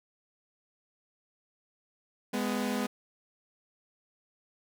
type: tone pair together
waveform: sawtooth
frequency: 207.2 / 249.2 Hz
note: G#3 / B3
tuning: -4 / +16 cents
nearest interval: minor third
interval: 320 cents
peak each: -28 dBFS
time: 2.33-2.87 s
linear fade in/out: 10 ms
effects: none